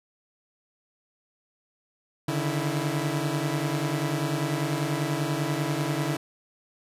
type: tone cluster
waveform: sawtooth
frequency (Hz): 141.8 / 152 / 329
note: C#3 / D#3 / E4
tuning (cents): +40 / -40 / -3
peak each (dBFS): -25 / -26 / -27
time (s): 2.28-6.17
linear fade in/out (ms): 5
effects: resampled to 32000 Hz